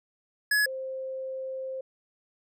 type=tone pair in turn; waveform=square / sine; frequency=1692 / 525.9 Hz; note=G#6 / C5; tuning=+32 / +9 cents; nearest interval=octave + minor sixth; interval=2023 cents; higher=first; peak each=-22 / -32 dBFS; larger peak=first; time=0.51-0.66 / 0.66-1.81 s; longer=second; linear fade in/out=5 ms; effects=none